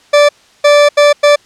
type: tone bursts at uneven times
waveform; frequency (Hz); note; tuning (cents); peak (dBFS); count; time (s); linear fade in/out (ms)
40% pulse; 584; D5; -10; -3; 4; 0.13-0.29 / 0.64-0.89 / 0.97-1.13 / 1.23-1.36; 10
effects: white hiss -46 dBFS RMS until 1.45 s + low-pass 6000 Hz 12 dB/octave